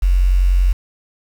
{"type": "tone with quantisation", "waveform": "sine", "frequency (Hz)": 45.54, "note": "F#1", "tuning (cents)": -27, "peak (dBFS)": -10, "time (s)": [0.02, 0.73], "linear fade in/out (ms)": 10, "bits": 6, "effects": []}